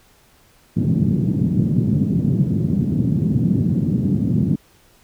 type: band-pass noise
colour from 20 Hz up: white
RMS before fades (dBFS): -18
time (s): 0.76-4.56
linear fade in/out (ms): 10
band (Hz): 110 to 220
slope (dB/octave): 24
effects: pink hiss -54 dBFS RMS until 5.03 s